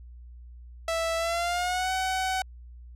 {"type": "tone with pitch glide", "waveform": "sawtooth", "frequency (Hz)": [659.3, 753], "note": ["E5", "F#5"], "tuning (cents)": [0, 30], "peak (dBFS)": -22, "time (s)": [0.88, 2.42], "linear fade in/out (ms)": 2, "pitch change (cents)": 230, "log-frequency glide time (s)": [1.17, 1.92], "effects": ["added 60 Hz sine -43 dBFS peak until 2.95 s", "low-pass 10000 Hz 12 dB/octave"]}